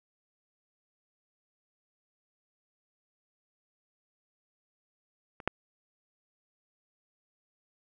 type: clicks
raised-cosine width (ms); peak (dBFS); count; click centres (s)
0.5; -29 / -11; 2; 5.402 / 5.476
effects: none